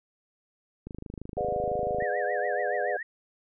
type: click train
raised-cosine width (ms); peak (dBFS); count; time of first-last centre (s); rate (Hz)
3; -25; 31; 0.87-2.024; 26
type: chord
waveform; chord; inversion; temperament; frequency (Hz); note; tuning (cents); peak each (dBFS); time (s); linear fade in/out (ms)
sine; G# diminished seventh; none; just; 415.3 / 498.4 / 598 / 717.6; G#4 / B4 / D5 / F5; 0 / +16 / +31 / +47; -34 / -32 / -31 / -31; 1.37-2.97; 5
type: tone with vibrato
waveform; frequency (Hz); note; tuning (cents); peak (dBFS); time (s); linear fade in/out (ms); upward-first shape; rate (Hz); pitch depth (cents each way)
sine; 1760; A6; 0; -33; 2-3.03; 5; triangle; 7; 200
effects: none